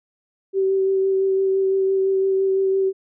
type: tone with vibrato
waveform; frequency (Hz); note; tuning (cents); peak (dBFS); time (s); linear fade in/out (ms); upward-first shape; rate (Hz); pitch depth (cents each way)
sine; 384.9; G4; -32; -16; 0.53-2.93; 50; sine; 5.9; 13
effects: none